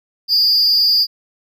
triangle tone with amplitude modulation, 4794 Hz, D8, 35 cents sharp, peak -6 dBFS, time 0.28-1.07 s, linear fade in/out 50 ms, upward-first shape sine, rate 249 Hz, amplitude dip 80%, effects none

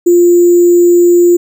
sine tone with sample-and-hold, 349.2 Hz, F4, in tune, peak -3 dBFS, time 0.06-1.37 s, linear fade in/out 10 ms, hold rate 7350 Hz, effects none

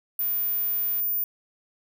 sine tone, 14800 Hz, A#9, 14 cents flat, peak -23 dBFS, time 0.19-1.24 s, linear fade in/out 2 ms
click train, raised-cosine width 0.2 ms, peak -31 dBFS, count 106, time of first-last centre 0.21-0.999 s, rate 133 Hz
effects none

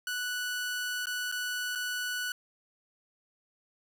sawtooth tone with dropouts, 1480 Hz, F#6, in tune, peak -28 dBFS, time 0.07-2.32 s, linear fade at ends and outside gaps 2 ms, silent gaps 1.057-1.069 / 1.316-1.323 / 1.752-1.756 s, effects none

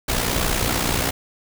pink noise with amplitude modulation, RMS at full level -19 dBFS, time 0.08-1.11 s, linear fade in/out 10 ms, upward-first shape sine, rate 60.6 Hz, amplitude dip 60%, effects none

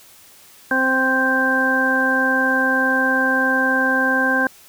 harmonic tone, 261.6 Hz, C4, in tune, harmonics 1 / 2 / 3 / 4 / 6, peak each -22 / -24 / -26 / -26 / -17 dBFS, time 0.71-4.47 s, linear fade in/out 2 ms, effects white hiss -47 dBFS RMS until 4.68 s

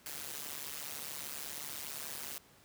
white noise with amplitude modulation, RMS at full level -39 dBFS, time 0.06-2.38 s, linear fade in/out 2 ms, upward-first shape sine, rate 145 Hz, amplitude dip 95%, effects pink hiss -62 dBFS RMS until 2.64 s + high-pass 80 Hz 12 dB/octave

